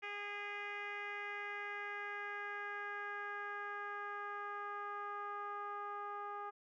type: tone with low-pass filter sweep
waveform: 10% pulse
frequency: 409.5 Hz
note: G#4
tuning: 24 cents flat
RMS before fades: -44 dBFS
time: 0.02-6.51 s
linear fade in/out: 20 ms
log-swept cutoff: 2400 to 1100 Hz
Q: 3
effects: none